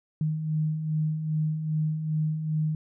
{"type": "beating tone pair", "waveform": "sine", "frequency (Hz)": [153.1, 155.6], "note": ["D#3", "D#3"], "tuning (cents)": [-28, 0], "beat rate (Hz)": 2.5, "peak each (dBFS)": [-34, -25], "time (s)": [0.21, 2.75], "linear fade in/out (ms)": 2, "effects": []}